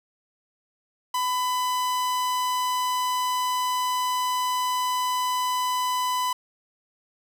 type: tone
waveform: 45% pulse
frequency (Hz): 1000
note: B5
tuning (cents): +21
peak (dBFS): -23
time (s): 1.14-6.33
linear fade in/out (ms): 5
effects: none